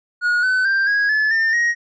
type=tone with pitch steps; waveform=triangle; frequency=1447 / 1511.9 / 1579.8 / 1650.7 / 1724.8 / 1802.2 / 1883 Hz; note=F#6 / F#6 / G6 / G#6 / A6 / A6 / A#6; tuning=-39 / +37 / +13 / -11 / -35 / +41 / +17 cents; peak=-13 dBFS; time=0.21-1.75 s; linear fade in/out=50 ms; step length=220 ms; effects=resampled to 16000 Hz